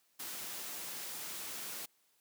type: noise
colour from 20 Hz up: white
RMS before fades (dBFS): -43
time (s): 0.19-1.86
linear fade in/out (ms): 10
effects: white hiss -73 dBFS RMS until 2.2 s + high-pass 150 Hz 12 dB/octave